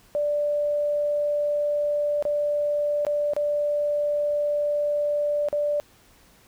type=tone with dropouts; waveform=sine; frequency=587.3 Hz; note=D5; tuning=in tune; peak=-21 dBFS; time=0.15-5.8 s; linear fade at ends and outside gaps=0 ms; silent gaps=2.225-2.252 / 3.05-3.067 / 3.335-3.365 / 5.486-5.528 s; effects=pink hiss -56 dBFS RMS until 6.47 s